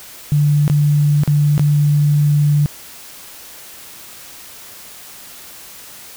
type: tone with dropouts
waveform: sine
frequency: 146.83 Hz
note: D3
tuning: in tune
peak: -10 dBFS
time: 0.32-2.66 s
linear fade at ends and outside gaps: 0 ms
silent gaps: 0.679-0.699 / 1.235-1.276 / 1.579-1.595 s
effects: white hiss -37 dBFS RMS until 6.16 s